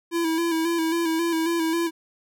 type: tone with vibrato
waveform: square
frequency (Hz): 330.8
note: E4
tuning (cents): +6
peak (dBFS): -22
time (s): 0.11-1.91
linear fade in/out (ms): 50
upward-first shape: square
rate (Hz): 3.7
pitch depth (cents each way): 39
effects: none